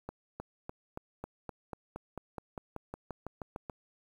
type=accelerating click train; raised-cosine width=1 ms; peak=-25 dBFS; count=18; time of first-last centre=0.09-3.698 s; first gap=310 ms; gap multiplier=0.95; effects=9-bit